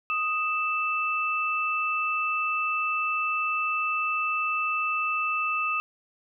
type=tone pair together; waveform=sine; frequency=1247 / 2644 Hz; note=D#6 / E7; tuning=+3 / +5 cents; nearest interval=octave + minor second; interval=1302 cents; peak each=-27 dBFS; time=0.1-5.8 s; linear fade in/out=0 ms; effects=none